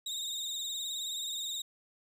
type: tone with vibrato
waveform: 30% pulse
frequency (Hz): 3729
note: A#7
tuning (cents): 0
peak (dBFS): -32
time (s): 0.06-1.62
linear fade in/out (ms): 5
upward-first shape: triangle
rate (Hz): 19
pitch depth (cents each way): 75
effects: none